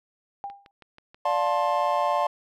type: tone with exponential decay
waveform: sine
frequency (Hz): 800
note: G5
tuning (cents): +35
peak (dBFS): -28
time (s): 0.44-0.71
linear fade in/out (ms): 0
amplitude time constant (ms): 57
type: click train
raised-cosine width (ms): 0.3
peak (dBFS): -32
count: 7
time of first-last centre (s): 0.5-1.468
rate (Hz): 6.2
type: chord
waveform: triangle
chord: D minor seventh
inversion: none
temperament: just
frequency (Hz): 587.3 / 704.8 / 881 / 1057.2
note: D5 / F5 / A5 / C6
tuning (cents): 0 / +16 / +2 / +18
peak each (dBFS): -25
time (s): 1.25-2.27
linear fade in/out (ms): 5
effects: none